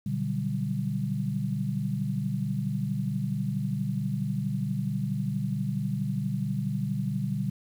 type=chord; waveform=sine; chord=G major seventh; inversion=first; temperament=just; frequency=122.5 / 147 / 183.75 / 196 Hz; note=B2 / D3 / F#3 / G3; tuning=-14 / +2 / -12 / 0 cents; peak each=-32 / -31 / -37 / -31 dBFS; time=0.06-7.5 s; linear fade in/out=5 ms; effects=9-bit